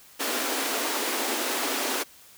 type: high-pass noise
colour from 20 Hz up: pink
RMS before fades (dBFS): -28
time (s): 0.19-2.04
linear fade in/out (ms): 20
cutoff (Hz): 240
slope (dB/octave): 96
effects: white hiss -52 dBFS RMS until 2.37 s